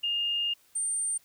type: tone pair in turn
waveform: sine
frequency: 2827 / 8844 Hz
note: F7 / C#9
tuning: +20 / -5 cents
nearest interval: octave + minor sixth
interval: 1975 cents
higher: second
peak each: -26 / -27 dBFS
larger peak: first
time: 0.03-0.54 / 0.75-1.18 s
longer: first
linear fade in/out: 10 ms
effects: white hiss -63 dBFS RMS until 1.24 s